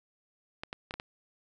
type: clicks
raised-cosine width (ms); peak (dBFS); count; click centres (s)
0.3; -21; 5; 0.635 / 0.729 / 0.909 / 0.94 / 0.999
effects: none